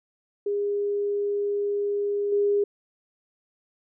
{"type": "tone with level steps", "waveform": "sine", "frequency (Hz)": 407.4, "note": "G#4", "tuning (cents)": -33, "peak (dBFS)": [-23, -19], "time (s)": [0.46, 2.64], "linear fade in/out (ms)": 5, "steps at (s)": 2.32, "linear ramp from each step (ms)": 5, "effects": []}